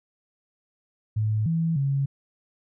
sine tone with pitch steps, 107.8 / 164.4 / 138.3 Hz, A2 / E3 / C#3, -35 / -4 / -4 cents, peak -21 dBFS, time 1.16-2.06 s, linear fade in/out 10 ms, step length 300 ms, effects none

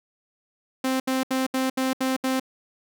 sawtooth tone bursts, 261.6 Hz, C4, in tune, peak -18 dBFS, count 7, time 0.84-2.398 s, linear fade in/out 5 ms, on 160 ms, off 73 ms, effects none

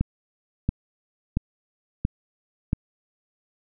click train, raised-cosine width 5 ms, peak -9 dBFS, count 5, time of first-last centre 0.01-2.731 s, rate 1.47 Hz, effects none

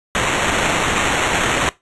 violet noise with sample-and-hold, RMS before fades -18 dBFS, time 0.15-1.69 s, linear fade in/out 0 ms, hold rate 4900 Hz, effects noise-tail reverb RT60 0.2 s tail -19 dB re dry + resampled to 24000 Hz

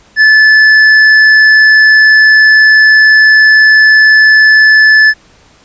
sine tone with tanh clipping, 1737 Hz, A6, 23 cents flat, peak -3 dBFS, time 0.16-5.14 s, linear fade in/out 50 ms, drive 8 dB, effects pink hiss -44 dBFS RMS until 5.64 s + resampled to 16000 Hz

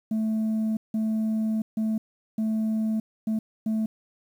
sine tone bursts at uneven times, 219.2 Hz, A3, 6 cents flat, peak -20 dBFS, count 6, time 0.11-0.77 / 0.94-1.62 / 1.77-1.98 / 2.38-3 / 3.27-3.39 / 3.66-3.86 s, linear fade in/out 5 ms, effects tanh soft clip ceiling -22 dBFS + 9-bit

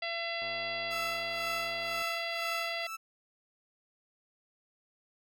harmonic tone, 675 Hz, E5, 41 cents sharp, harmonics 1 / 2 / 3 / 4 / 5 / 6 / 7, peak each -38 / -46 / -38 / -40 / -43 / -48 / -43 dBFS, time 0.02-2.87 s, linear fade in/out 5 ms
click train, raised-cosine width 1 ms, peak -37 dBFS, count 169, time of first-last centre 0.42-2.02 s, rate 105 Hz
30% pulse tone with tremolo, 1318.5 Hz, E6, in tune, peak -32 dBFS, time 0.9-2.97 s, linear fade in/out 20 ms, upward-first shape sine, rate 2 Hz, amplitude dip 85%
effects none

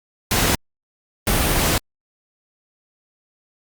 pink noise bursts at uneven times, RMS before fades -18 dBFS, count 2, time 0.31-0.55 / 1.27-1.78 s, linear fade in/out 2 ms, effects Opus 48 kbps

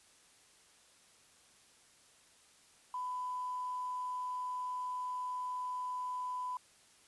sine tone with quantisation, 1000 Hz, B5, 21 cents sharp, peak -36 dBFS, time 2.94-6.57 s, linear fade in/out 2 ms, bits 10, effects white hiss -64 dBFS RMS until 7.07 s + resampled to 24000 Hz

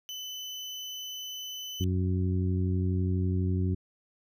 35% pulse tone, 3015 Hz, F#7, 32 cents sharp, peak -35 dBFS, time 0.09-1.84 s, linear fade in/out 0 ms
harmonic tone, 92.1 Hz, F#2, 7 cents flat, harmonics 1 / 2 / 3 / 4, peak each -26 / -32 / -36 / -38 dBFS, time 1.8-3.75 s, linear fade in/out 10 ms
effects none

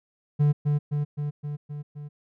triangle tone with echo, 146.83 Hz, D3, in tune, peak -15 dBFS, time 0.39-0.53 s, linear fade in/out 20 ms, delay 260 ms, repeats 6, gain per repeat -3 dB, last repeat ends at 2.09 s, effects none

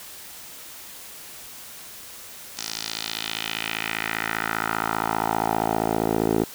10% pulse tone with band-pass filter sweep, 55.1 Hz, A1, 3 cents sharp, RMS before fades -26 dBFS, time 2.57-6.44 s, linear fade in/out 5 ms, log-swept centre 5700 to 420 Hz, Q 2.1, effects white hiss -41 dBFS RMS until 6.54 s

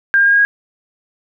sine tone with pitch steps, 1600 / 1610.2 / 1620.5 / 1630.8 / 1641.2 Hz, G6 / G6 / G#6 / G#6 / G#6, +35 / +46 / -43 / -32 / -21 cents, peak -8 dBFS, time 0.14-0.45 s, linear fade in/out 0 ms, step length 62 ms, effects none

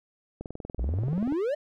click train, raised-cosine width 2 ms, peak -23 dBFS, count 20, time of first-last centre 0.41-1.323 s, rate 20.8 Hz
triangle exponential sweep, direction up, 52.3 to 622.3 Hz, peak -23 dBFS, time 0.78-1.55 s, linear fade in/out 10 ms
effects none

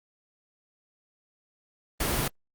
pink noise, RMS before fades -27 dBFS, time 2-2.28 s, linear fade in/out 5 ms, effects Opus 32 kbps

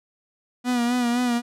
45% pulse tone with vibrato, 242.9 Hz, B3, 29 cents flat, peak -20 dBFS, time 0.64-1.42 s, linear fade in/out 50 ms, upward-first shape sine, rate 3.9 Hz, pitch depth 46 cents each way, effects low-pass 11000 Hz 12 dB/octave

